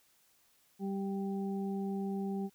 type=harmonic tone; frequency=196 Hz; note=G3; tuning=in tune; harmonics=1 / 2 / 4; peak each=-34 / -40 / -46 dBFS; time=0.79-2.5 s; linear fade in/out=50 ms; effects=white hiss -69 dBFS RMS until 2.54 s